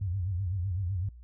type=tone with vibrato; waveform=sine; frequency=92.8 Hz; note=F#2; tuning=6 cents sharp; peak=-28 dBFS; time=0.01-1.09 s; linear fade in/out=5 ms; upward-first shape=sine; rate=7.9 Hz; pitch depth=150 cents each way; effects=added 60 Hz sine -46 dBFS peak until 1.23 s